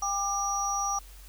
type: tone cluster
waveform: sine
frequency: 797 / 1190 / 5790 Hz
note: G5 / D6 / F#8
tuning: +28 / +22 / -38 cents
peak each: -31 dBFS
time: 0.02-0.99 s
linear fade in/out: 5 ms
effects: added 47 Hz sine -46 dBFS peak until 1.28 s + white hiss -54 dBFS RMS until 1.28 s